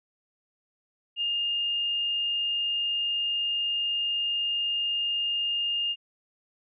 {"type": "tone", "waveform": "sine", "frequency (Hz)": 2824, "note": "F7", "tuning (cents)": 19, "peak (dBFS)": -25, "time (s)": [1.16, 5.96], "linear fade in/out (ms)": 50, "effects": []}